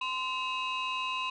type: tone cluster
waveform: sine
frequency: 1033 / 2567 / 2809 / 3871 Hz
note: C6 / E7 / F7 / B7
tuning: -22 / -47 / +9 / -35 cents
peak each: -32 / -35 / -37 / -40 dBFS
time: 0.01-1.3 s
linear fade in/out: 5 ms
effects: tanh soft clip ceiling -25 dBFS